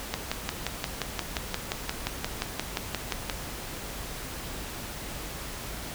click train, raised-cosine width 0.2 ms, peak -10 dBFS, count 19, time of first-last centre 0.14-3.298 s, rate 5.7 Hz, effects added 50 Hz sine -45 dBFS peak until 5.94 s + pink hiss -38 dBFS RMS until 5.94 s

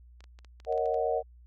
clicks, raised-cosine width 0.2 ms, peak -36 dBFS, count 10, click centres 0.206 / 0.241 / 0.389 / 0.447 / 0.601 / 0.649 / 0.725 / 0.778 / 0.858 / 0.943 s
sine chord, D# minor seventh, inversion second, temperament equal with one note detuned, 466.2 / 554.4 / 627.7 / 740 Hz, A#4 / C#5 / D#5 / F#5, 0 / 0 / +15 / 0 cents, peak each -30 / -33 / -31 / -32 dBFS, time 0.66-1.23 s, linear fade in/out 50 ms
effects added 60 Hz sine -51 dBFS peak until 1.46 s

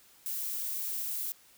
violet noise, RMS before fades -35 dBFS, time 0.26-1.32 s, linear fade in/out 0 ms, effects white hiss -60 dBFS RMS until 1.57 s

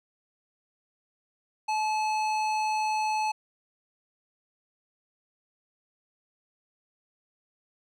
sine tone with hard clipping, 862 Hz, A5, 36 cents flat, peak -27 dBFS, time 1.68-3.32 s, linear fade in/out 10 ms, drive 14 dB, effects none

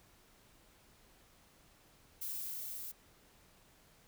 violet noise with level ramp, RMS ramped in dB -40 to -45 dBFS, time 2.21-2.92 s, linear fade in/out 10 ms, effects pink hiss -65 dBFS RMS until 4.07 s

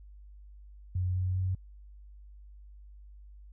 sine tone with pitch steps, 91.1 / 92.11 / 93.12 Hz, F#2 / F#2 / F#2, -26 / -7 / +12 cents, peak -27 dBFS, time 0.95-1.55 s, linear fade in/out 5 ms, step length 200 ms, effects added 50 Hz sine -48 dBFS peak until 3.52 s

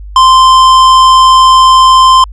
triangle tone with tanh clipping, 1041 Hz, C6, 9 cents flat, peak -3 dBFS, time 0.16-2.24 s, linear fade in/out 2 ms, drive 18 dB, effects added 50 Hz sine -23 dBFS peak until 2.32 s + resampled to 24000 Hz

